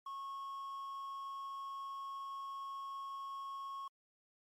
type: tone with quantisation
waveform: triangle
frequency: 1095 Hz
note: C#6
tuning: 22 cents flat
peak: -40 dBFS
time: 0.06-3.88 s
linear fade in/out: 5 ms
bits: 11
effects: MP3 64 kbps